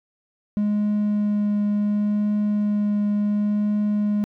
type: tone with vibrato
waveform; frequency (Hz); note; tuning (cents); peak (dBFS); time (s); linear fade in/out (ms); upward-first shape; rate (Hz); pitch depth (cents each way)
triangle; 207.7; G#3; 0; -16; 0.57-4.24; 0; triangle; 0.7; 10
effects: tanh soft clip ceiling -12 dBFS